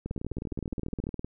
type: two click trains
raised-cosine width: 3 ms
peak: -21 / -21 dBFS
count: 24 / 15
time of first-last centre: 0.06-1.246 / 0.11-1.069 s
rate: 19.4 / 14.6 Hz
effects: none